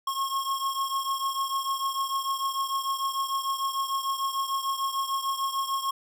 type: beating tone pair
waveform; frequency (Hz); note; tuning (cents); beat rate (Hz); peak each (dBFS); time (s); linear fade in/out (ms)
square; 1083 / 1089.7; C#6 / C#6; -41 / -30; 6.7; -29 / -33; 0.07-5.91; 5
effects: none